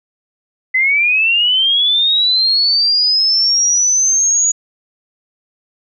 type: linear sweep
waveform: sine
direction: up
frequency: 2014 to 6810 Hz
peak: -10 dBFS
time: 0.74-4.52 s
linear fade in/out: 10 ms
effects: none